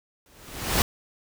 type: noise with exponential growth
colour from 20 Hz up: pink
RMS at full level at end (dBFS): -19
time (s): 0.26-0.82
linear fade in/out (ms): 1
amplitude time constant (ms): 120
effects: none